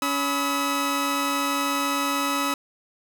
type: tone cluster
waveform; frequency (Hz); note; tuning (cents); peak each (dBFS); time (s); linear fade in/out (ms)
sawtooth; 281.1 / 990 / 1283; C#4 / B5 / E6; +24 / +4 / -47; -23 / -26 / -22; 0.02-2.54; 2
effects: none